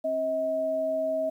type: tone pair together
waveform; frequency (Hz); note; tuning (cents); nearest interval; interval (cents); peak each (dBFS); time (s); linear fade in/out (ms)
sine; 268.2 / 638; C4 / D#5; +43 / +43; octave + minor third; 1500; -36 / -25; 0.04-1.3; 10
effects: 10-bit